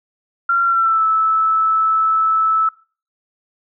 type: tone with pitch glide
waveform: sine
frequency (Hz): 1376 to 1309.3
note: F6 to E6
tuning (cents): -26 to -12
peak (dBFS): -12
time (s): 0.49-2.69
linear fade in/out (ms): 5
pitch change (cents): -86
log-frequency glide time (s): 0.64-1.04
effects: noise-tail reverb RT60 0.4 s tail -21 dB re dry